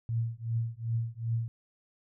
sine tone with tremolo, 115.1 Hz, A#2, 22 cents flat, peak -25 dBFS, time 0.09-1.48 s, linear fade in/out 0 ms, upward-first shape triangle, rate 2.6 Hz, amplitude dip 100%, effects none

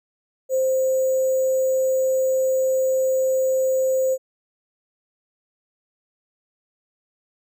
sine tone with sample-and-hold, 523.3 Hz, C5, in tune, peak -17 dBFS, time 0.49-4.18 s, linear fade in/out 50 ms, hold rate 7350 Hz, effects none

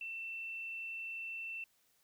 sine tone with frequency modulation, 2682 Hz, E7, 29 cents sharp, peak -40 dBFS, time 0.01-1.64 s, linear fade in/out 2 ms, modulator 46.5 Hz, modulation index 0.2, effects white hiss -73 dBFS RMS until 2.03 s

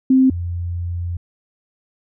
sine tone pair in turn, 261.6 / 86.9 Hz, C4 / F2, 0 / -8 cents, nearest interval octave + perfect fifth, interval 1908 cents, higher first, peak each -9 / -21 dBFS, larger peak first, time 0.1-0.3 / 0.3-1.17 s, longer second, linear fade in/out 5 ms, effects none

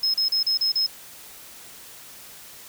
triangle tone bursts, 5160 Hz, E8, 38 cents flat, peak -18 dBFS, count 6, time 0.03-0.865 s, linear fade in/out 5 ms, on 110 ms, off 35 ms, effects white hiss -44 dBFS RMS until 2.68 s

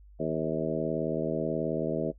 harmonic tone with a mistuned harmonic, 78.5 Hz, D#2, 16 cents sharp, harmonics 2 / 3 / 4 / 5 / 6 / 7 / 8, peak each -35 / -35 / -35 / -35 / -35 / -35 / -35 dBFS, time 0.19-2.12 s, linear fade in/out 20 ms, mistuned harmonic 8, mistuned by +34 cents, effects noise-tail reverb RT60 0.1 s tail -19 dB re dry + added 50 Hz sine -50 dBFS peak until 2.18 s

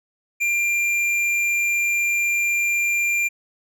triangle tone with tanh clipping, 2384 Hz, D7, 25 cents sharp, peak -20 dBFS, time 0.4-3.29 s, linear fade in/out 20 ms, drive 15 dB, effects none

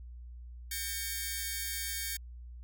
5% pulse tone cluster, 1601 / 1818 / 2249 Hz, G6 / A#6 / C#7, +36 / -44 / +24 cents, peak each -29 dBFS, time 0.71-2.17 s, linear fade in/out 5 ms, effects added 60 Hz sine -44 dBFS peak until 2.63 s

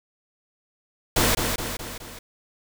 pink noise with echo, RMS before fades -20 dBFS, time 1.16-1.35 s, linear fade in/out 5 ms, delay 210 ms, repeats 4, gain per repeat -5 dB, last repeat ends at 2.19 s, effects none

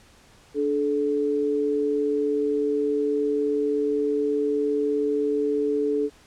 sine tone pair together, 292.4 / 431.7 Hz, D4 / A4, -7 / -33 cents, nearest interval perfect fifth, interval 674 cents, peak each -26 / -22 dBFS, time 0.54-6.1 s, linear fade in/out 50 ms, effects pink hiss -54 dBFS RMS until 6.26 s + low-pass 9000 Hz 12 dB/octave

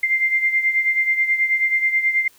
sine beating tone pair, 2093 / 2102.3 Hz, C7 / C7, 0 / +8 cents, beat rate 9.3 Hz, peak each -17 / -23 dBFS, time 0.03-2.28 s, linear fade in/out 5 ms, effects white hiss -53 dBFS RMS until 2.38 s

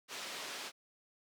white band-pass noise, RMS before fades -44 dBFS, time 0.08-0.72 s, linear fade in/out 50 ms, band 280 to 4800 Hz, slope 12 dB/octave, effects none

